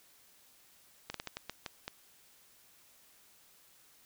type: slowing click train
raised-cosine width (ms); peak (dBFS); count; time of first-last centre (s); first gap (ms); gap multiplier
0.2; -21; 8; 1.1-1.88; 43; 1.31
effects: white hiss -63 dBFS RMS until 4.05 s